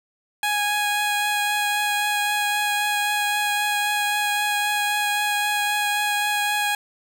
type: tone with vibrato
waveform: 15% pulse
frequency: 829 Hz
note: G#5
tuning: 3 cents flat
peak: -14 dBFS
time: 0.43-6.75 s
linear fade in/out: 2 ms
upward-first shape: triangle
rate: 3.8 Hz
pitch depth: 12 cents each way
effects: none